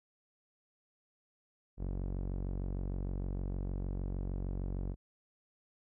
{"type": "tone with low-pass filter", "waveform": "sawtooth", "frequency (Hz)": 46.53, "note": "F#1", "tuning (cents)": 10, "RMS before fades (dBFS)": -37, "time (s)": [1.77, 4.96], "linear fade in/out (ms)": 50, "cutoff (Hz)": 490, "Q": 0.67, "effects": []}